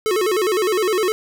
square tone with vibrato, 399 Hz, G4, 31 cents sharp, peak -17 dBFS, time 0.06-1.12 s, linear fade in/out 0 ms, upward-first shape square, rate 9.8 Hz, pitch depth 150 cents each way, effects none

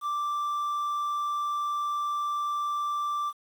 triangle tone with quantisation, 1174.7 Hz, D6, in tune, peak -25 dBFS, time 0.01-3.33 s, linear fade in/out 50 ms, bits 9, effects none

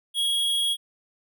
square tone with amplitude modulation, 3304 Hz, G#7, 10 cents flat, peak -21 dBFS, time 0.14-0.77 s, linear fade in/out 50 ms, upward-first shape sine, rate 254 Hz, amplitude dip 30%, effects none

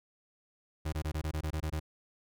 35% pulse tone bursts, 77.78 Hz, D#2, in tune, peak -30 dBFS, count 10, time 0.85-1.799 s, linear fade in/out 10 ms, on 76 ms, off 21 ms, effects none

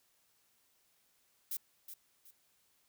violet noise with echo, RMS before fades -38 dBFS, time 1.51-1.57 s, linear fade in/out 5 ms, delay 370 ms, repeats 2, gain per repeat -10 dB, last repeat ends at 2.31 s, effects white hiss -73 dBFS RMS until 2.88 s

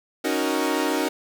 sawtooth chord, D# minor seventh, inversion third, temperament equal, 277.2 / 311.1 / 370 / 466.2 Hz, C#4 / D#4 / F#4 / A#4, 0 / 0 / 0 / 0 cents, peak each -23 / -22 / -24 / -25 dBFS, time 0.24-1.09 s, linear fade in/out 10 ms, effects 8-bit

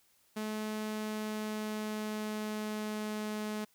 sawtooth tone with pitch glide, 215 to 212.8 Hz, A3 to G#3, -40 to +42 cents, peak -31 dBFS, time 0.36-3.65 s, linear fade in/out 10 ms, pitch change -18 cents, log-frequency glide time 0.82-3.44 s, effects white hiss -69 dBFS RMS until 3.74 s

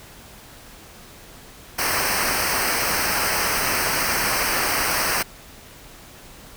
pink noise with comb filter, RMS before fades -22 dBFS, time 1.78-5.23 s, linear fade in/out 10 ms, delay 0.28 ms, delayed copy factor -0.8, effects pink hiss -44 dBFS RMS until 6.56 s

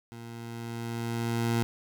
20% pulse tone with level ramp, 116.54 Hz, A#2, in tune, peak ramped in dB -37 to -19 dBFS, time 0.12-1.63 s, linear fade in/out 0 ms, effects none

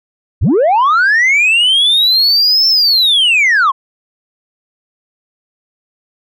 sine linear two-way sweep, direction up then down, 50 to 5380 to 1011 Hz, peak -5 dBFS, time 0.41-3.72 s, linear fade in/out 20 ms, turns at 2.68 s, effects tanh soft clip ceiling -6 dBFS

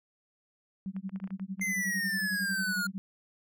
sine tone with tremolo, 191.8 Hz, G3, 37 cents flat, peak -31 dBFS, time 0.86-2.98 s, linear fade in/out 0 ms, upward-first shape sine, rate 11 Hz, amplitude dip 100%
clicks, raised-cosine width 0.5 ms, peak -36 dBFS, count 9, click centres 0.965 / 1.094 / 1.16 / 1.201 / 1.241 / 1.275 / 1.306 / 1.397 / 1.596 s
square exponential sweep, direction down, 2093 to 1409 Hz, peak -30 dBFS, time 1.61-2.87 s, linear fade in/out 5 ms
effects none

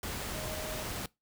sine tone in noise, 622.3 Hz, D#5, in tune, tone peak -42 dBFS, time 0.34-0.83 s, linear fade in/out 2 ms, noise pink, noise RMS -38 dBFS, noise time 0.03-1.06 s, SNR -7 dB, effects noise-tail reverb RT60 0.2 s tail -22 dB re dry

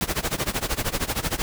pink noise with tremolo, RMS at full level -23 dBFS, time 0.01-1.42 s, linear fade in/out 0 ms, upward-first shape sine, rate 13 Hz, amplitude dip 90%, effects none

